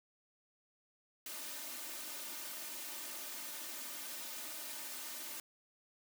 white noise with comb filter, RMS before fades -45 dBFS, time 1.26-5.4 s, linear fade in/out 2 ms, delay 3.3 ms, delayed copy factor +0.75, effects high-pass 200 Hz 12 dB/octave

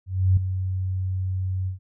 sine tone with ADSR envelope, 93.5 Hz, F#2, 19 cents sharp, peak -13 dBFS, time 0.06-1.79 s, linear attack 310 ms, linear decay 4 ms, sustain -10 dB, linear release 120 ms, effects none

